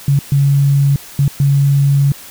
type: tone bursts at uneven times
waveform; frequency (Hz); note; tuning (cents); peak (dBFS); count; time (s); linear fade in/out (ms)
sine; 140; C#3; +18; -8; 4; 0.08-0.19 / 0.32-0.96 / 1.19-1.28 / 1.4-2.12; 2
effects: white hiss -35 dBFS RMS until 2.3 s